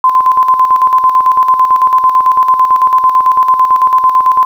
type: tone with tremolo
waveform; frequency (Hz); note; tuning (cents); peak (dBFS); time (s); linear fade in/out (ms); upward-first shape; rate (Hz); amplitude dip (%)
sine; 1029; C6; -29; -3; 0.04-4.45; 2; square; 9; 55
effects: 7-bit